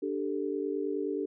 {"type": "chord", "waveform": "sine", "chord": "D suspended fourth", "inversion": "none", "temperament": "equal with one note detuned", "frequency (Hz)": [293.7, 392, 441.5], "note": ["D4", "G4", "A4"], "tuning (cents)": [0, 0, 6], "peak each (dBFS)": [-34, -33, -35], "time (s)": [0.02, 1.26], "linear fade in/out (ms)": 10, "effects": []}